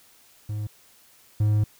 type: tone pair in turn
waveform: triangle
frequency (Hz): 105.7 / 105.7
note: G#2 / G#2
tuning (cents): +31 / +31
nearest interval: unison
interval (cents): 0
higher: neither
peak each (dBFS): -25 / -16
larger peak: second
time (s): 0.49-0.67 / 1.4-1.64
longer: second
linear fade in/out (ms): 5
effects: white hiss -56 dBFS RMS until 1.79 s